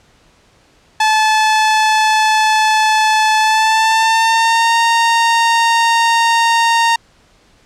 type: tone with pitch glide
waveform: sawtooth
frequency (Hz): 867 to 923.9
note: A5 to A#5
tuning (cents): -26 to -16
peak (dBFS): -6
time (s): 1-6.96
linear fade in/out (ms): 5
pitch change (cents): +110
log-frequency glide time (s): 3.38-4.76
effects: pink hiss -51 dBFS RMS until 7.65 s + low-pass 7000 Hz 12 dB/octave